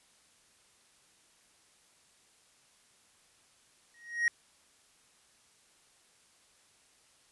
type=tone with exponential growth; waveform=triangle; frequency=1883 Hz; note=A#6; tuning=17 cents sharp; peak=-20 dBFS; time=3.94-4.28 s; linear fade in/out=1 ms; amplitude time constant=72 ms; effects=white hiss -65 dBFS RMS until 7.31 s + resampled to 24000 Hz